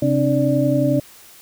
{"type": "tone cluster", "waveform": "sine", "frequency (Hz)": [134.4, 268.2, 299.4, 585], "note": ["C3", "C4", "D4", "D5"], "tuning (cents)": [47, 43, 33, -7], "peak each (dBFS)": -20, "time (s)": [0.02, 1], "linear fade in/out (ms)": 5, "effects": ["white hiss -45 dBFS RMS until 1.41 s"]}